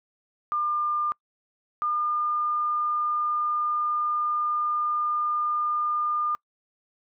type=tone pair in turn; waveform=sine; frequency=1200 / 1208.3 Hz; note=D6 / D6; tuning=+37 / +49 cents; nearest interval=unison; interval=12 cents; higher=second; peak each=-23 dBFS; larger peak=neither; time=0.52-1.12 / 1.82-6.35 s; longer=second; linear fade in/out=0 ms; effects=noise-tail reverb RT60 0.1 s tail -26 dB re dry